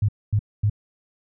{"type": "tone bursts", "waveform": "sine", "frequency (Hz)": 104.2, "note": "G#2", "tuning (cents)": 6, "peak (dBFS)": -16, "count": 3, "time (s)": [0.02, 0.698], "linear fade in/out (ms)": 5, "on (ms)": 66, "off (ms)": 240, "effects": []}